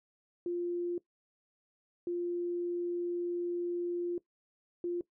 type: tone bursts at uneven times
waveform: sine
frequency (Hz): 349.2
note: F4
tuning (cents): 0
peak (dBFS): -31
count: 3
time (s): 0.46-0.98 / 2.07-4.18 / 4.84-5.01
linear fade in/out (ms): 2
effects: noise-tail reverb RT60 0.1 s tail -19 dB re dry